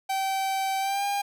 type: tone with pitch glide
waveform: 45% pulse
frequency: 773 to 805.4 Hz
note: G5 to G5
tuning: -24 to +47 cents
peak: -25 dBFS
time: 0.09-1.22 s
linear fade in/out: 10 ms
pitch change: +71 cents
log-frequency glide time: 0.79-1.05 s
effects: none